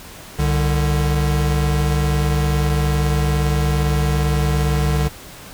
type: tone pair together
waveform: square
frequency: 66.1 / 148.4 Hz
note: C2 / D3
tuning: +18 / +18 cents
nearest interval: octave + major second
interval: 1400 cents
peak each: -19 dBFS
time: 0.38-5.09 s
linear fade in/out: 20 ms
effects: pink hiss -38 dBFS RMS until 5.53 s